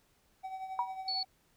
triangle tone with tremolo, 760 Hz, F#5, 46 cents sharp, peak -34 dBFS, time 0.43-1.25 s, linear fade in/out 20 ms, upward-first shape triangle, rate 11 Hz, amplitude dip 65%
sine tone with exponential decay, 963 Hz, B5, 44 cents flat, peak -25 dBFS, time 0.79-0.96 s, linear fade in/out 1 ms, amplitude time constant 36 ms
sine tone, 4426 Hz, C#8, 3 cents flat, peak -32 dBFS, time 1.08-1.23 s, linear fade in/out 2 ms
effects pink hiss -70 dBFS RMS until 1.56 s

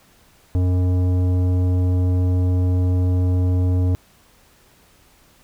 sine tone with tanh clipping, 90.7 Hz, F#2, 34 cents flat, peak -17 dBFS, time 0.55-3.95 s, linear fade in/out 0 ms, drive 13 dB, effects pink hiss -54 dBFS RMS until 5.43 s

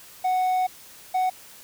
triangle tone pair in turn, 740 / 742.7 Hz, F#5 / F#5, 0 / +6 cents, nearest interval unison, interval 6 cents, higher second, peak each -18 dBFS, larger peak neither, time 0.24-0.67 / 1.14-1.3 s, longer first, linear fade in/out 10 ms, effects white hiss -47 dBFS RMS until 1.63 s

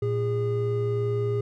triangle tone pair together, 115.5 / 409.1 Hz, A#2 / G#4, -16 / -26 cents, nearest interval octave + minor seventh, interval 2190 cents, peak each -24 dBFS, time 0.02-1.41 s, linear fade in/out 5 ms, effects none

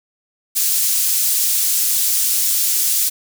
pink high-pass noise, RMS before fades -17 dBFS, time 0.55-3.1 s, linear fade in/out 20 ms, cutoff 7300 Hz, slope 12 dB/octave, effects none

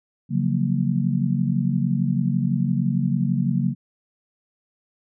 sine chord, Gb major seventh, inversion second, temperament just, 138.75 / 173.43 / 185 / 231.2 Hz, Db3 / F3 / Gb3 / Bb3, +2 / -12 / 0 / -14 cents, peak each -23 / -26 / -24 / -25 dBFS, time 0.29-3.75 s, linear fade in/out 50 ms, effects none

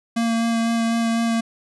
square tone with vibrato, 229.7 Hz, A#3, 25 cents flat, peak -19 dBFS, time 0.16-1.41 s, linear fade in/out 10 ms, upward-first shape sine, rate 4 Hz, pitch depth 12 cents each way, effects resampled to 24000 Hz

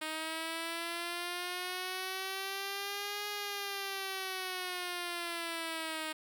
5% pulse linear two-way sweep, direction up then down, 311.1 to 413.9 to 311.1 Hz, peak -25 dBFS, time 0.01-6.13 s, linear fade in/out 10 ms, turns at 3.28 s, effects none

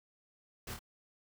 pink noise with echo, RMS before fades -43 dBFS, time 0.67-0.74 s, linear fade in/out 5 ms, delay 26 ms, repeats 2, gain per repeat -4 dB, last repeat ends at 0.792 s, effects none

